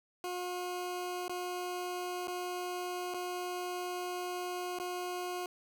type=tone with dropouts; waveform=20% pulse; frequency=359 Hz; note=F4; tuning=48 cents sharp; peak=-31 dBFS; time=0.24-5.46 s; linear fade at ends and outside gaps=1 ms; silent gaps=1.281-1.295 / 2.273-2.281 / 3.139-3.144 / 4.787-4.799 s; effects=none